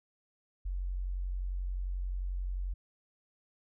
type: tone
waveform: sine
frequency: 45.67 Hz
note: F#1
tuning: 22 cents flat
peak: -32 dBFS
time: 0.65-2.74 s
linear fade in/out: 10 ms
effects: none